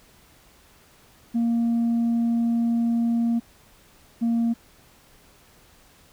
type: tone pair in turn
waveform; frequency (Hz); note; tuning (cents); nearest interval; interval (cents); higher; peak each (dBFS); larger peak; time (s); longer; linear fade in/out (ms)
sine; 233.1 / 232.1; A#3 / A#3; 0 / -7; unison; 7; first; -17; neither; 1.34-3.4 / 4.21-4.54; first; 20
effects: tanh soft clip ceiling -18 dBFS + pink hiss -55 dBFS RMS until 6.12 s